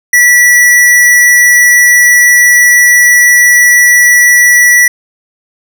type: tone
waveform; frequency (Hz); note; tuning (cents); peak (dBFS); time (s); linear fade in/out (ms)
square; 1951; B6; -22; -3; 0.13-4.88; 5
effects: none